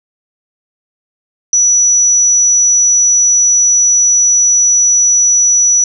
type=tone; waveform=sine; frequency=5900 Hz; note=F#8; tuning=6 cents flat; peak=-6 dBFS; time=1.53-5.84 s; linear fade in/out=2 ms; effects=none